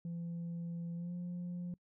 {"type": "tone with pitch glide", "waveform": "sine", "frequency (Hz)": [170, 176.4], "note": ["F3", "F3"], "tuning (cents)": [-46, 18], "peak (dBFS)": -36, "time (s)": [0.05, 1.74], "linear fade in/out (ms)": 2, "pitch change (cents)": 64, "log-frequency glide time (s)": [0.95, 1.13], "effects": ["noise-tail reverb RT60 0.1 s tail -26 dB re dry", "tanh soft clip ceiling -37 dBFS"]}